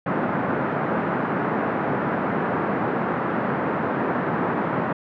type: band-pass noise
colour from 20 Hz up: pink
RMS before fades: -24 dBFS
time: 0.06-4.93 s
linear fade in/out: 5 ms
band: 150 to 1600 Hz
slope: 24 dB/octave
effects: none